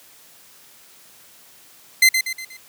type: tone with echo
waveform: sawtooth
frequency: 2067 Hz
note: C7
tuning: 22 cents flat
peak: -6 dBFS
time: 2.02-2.09 s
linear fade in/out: 5 ms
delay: 120 ms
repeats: 4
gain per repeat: -7 dB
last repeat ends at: 2.57 s
effects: white hiss -49 dBFS RMS until 2.68 s + high-pass 100 Hz 12 dB/octave